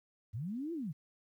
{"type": "linear two-way sweep", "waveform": "sine", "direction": "up then down", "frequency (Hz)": [92.5, 348.7, 129], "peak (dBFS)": -36, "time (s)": [0.33, 0.93], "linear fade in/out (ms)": 20, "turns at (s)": 0.73, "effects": ["12-bit"]}